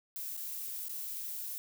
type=noise with dropouts; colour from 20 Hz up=violet; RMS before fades=-40 dBFS; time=0.16-1.58 s; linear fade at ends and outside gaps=0 ms; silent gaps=0.367-0.375 / 0.884-0.894 s; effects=none